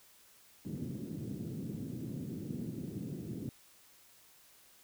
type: band-pass noise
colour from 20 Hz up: pink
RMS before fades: -41 dBFS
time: 0.65-3.49 s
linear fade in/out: 0 ms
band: 120 to 320 Hz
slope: 24 dB/octave
effects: white hiss -62 dBFS RMS until 4.83 s